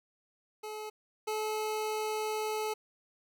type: tone pair in turn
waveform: 25% pulse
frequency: 428.5 / 431 Hz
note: A4 / A4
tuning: -46 / -36 cents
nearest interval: unison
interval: 10 cents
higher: second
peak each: -35 / -28 dBFS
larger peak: second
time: 0.63-0.9 / 1.27-2.74 s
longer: second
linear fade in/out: 10 ms
effects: none